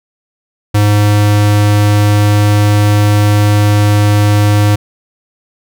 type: tone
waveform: square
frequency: 103.83 Hz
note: G#2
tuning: in tune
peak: -7 dBFS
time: 0.74-4.76 s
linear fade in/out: 10 ms
effects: none